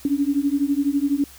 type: beating tone pair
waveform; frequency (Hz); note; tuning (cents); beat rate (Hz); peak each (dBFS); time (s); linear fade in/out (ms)
sine; 277.1 / 289.1; C#4 / D4; -1 / -27; 12; -21; 0.05-1.24; 2
effects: added 69 Hz sine -50 dBFS peak until 1.38 s + white hiss -46 dBFS RMS until 1.38 s